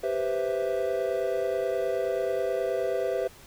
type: chord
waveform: triangle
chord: C major seventh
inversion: second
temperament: equal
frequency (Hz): 392 / 493.9 / 523.3 / 659.3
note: G4 / B4 / C5 / E5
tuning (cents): 0 / 0 / 0 / 0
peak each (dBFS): -29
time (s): 0.03-3.28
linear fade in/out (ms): 10
effects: pink hiss -51 dBFS RMS until 3.46 s